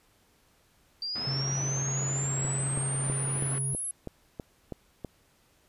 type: linear sweep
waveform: sine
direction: up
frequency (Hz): 4666 to 10920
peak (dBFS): -31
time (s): 1.02-3.91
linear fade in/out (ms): 2
type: band-pass noise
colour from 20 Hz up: pink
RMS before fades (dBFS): -41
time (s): 1.15-3.59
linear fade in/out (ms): 10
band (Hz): 110 to 2200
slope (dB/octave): 12
type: tone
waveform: triangle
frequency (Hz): 135.7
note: C#3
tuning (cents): -36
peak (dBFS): -28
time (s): 1.27-3.74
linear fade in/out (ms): 2
type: click train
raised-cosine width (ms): 2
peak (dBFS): -22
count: 9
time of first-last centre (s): 2.45-5.047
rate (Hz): 3.08
effects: pink hiss -65 dBFS RMS until 5.68 s + resampled to 32000 Hz